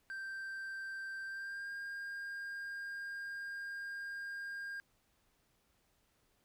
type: tone with pitch glide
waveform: triangle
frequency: 1568 to 1609.3 Hz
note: G6 to G6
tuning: 0 to +45 cents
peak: -39 dBFS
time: 0.1-4.8 s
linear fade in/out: 0 ms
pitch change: +45 cents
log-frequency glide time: 1.25-1.71 s
effects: pink hiss -75 dBFS RMS until 6.44 s